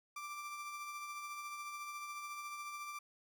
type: tone with tremolo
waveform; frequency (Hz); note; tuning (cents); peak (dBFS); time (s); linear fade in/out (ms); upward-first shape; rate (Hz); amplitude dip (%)
30% pulse; 1177; D6; +3; -39; 0.16-2.99; 5; triangle; 14; 40
effects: none